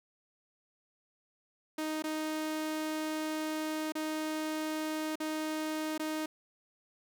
sawtooth tone with dropouts, 311.1 Hz, D#4, in tune, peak -29 dBFS, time 1.78-6.26 s, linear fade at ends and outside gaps 5 ms, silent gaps 2.024-2.039 / 3.922-3.952 / 5.156-5.201 / 5.979-5.995 s, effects none

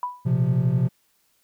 sine tone with exponential decay, 987.8 Hz, B5, in tune, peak -21 dBFS, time 0.03-0.28 s, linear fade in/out 1 ms, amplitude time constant 54 ms
triangle chord, Bb suspended second, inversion none, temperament equal with one note detuned, 118.92 / 130.81 / 174.61 Hz, Bb2 / C3 / F3, +35 / 0 / 0 cents, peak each -22 / -18 / -22 dBFS, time 0.25-0.89 s, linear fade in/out 20 ms
effects tanh soft clip ceiling -9 dBFS + white hiss -66 dBFS RMS until 1.43 s

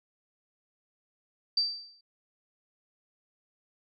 sine tone with exponential decay, 4659 Hz, D8, 15 cents flat, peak -21 dBFS, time 1.57-2.01 s, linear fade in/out 5 ms, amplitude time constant 94 ms, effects none

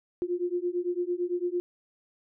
sine beating tone pair, 349.4 / 358.3 Hz, F4 / F4, +1 / +44 cents, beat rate 8.9 Hz, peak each -30 dBFS, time 0.22-1.6 s, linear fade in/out 0 ms, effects none

